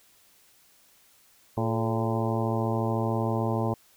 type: harmonic tone with a mistuned harmonic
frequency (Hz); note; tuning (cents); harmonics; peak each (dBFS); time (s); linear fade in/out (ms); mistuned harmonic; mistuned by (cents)
113.5; A#2; -46; 1 / 2 / 3 / 4 / 5 / 6 / 7 / 8 / 9; -28 / -31 / -33 / -34 / -35 / -36 / -36 / -37 / -38; 1.57-3.74; 5; 4; -74
effects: white hiss -60 dBFS RMS until 3.96 s

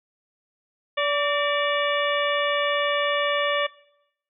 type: harmonic tone with a mistuned harmonic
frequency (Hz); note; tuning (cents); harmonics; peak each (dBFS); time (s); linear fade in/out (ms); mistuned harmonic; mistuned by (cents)
578; D5; -28; 1 / 2 / 3 / 4 / 5 / 6; -24 / -27 / -29 / -30 / -31 / -32; 0.97-3.67; 10; 3; +66
effects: noise-tail reverb RT60 0.8 s tail -21 dB re dry

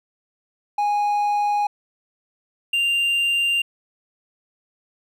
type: tone pair in turn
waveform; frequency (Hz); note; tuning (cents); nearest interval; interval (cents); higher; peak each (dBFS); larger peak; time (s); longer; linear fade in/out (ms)
triangle; 826 / 2787; G#5 / F7; -10 / -4; octave + major sixth; 2106; second; -16; neither; 0.78-1.67 / 2.73-3.62; neither; 5
effects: none

